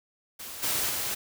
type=noise with level steps; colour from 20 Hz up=white; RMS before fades=-40 / -28 / -31 dBFS; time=0.39-1.15 s; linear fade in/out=10 ms; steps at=0.62 / 0.89 s; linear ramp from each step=20 ms; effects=none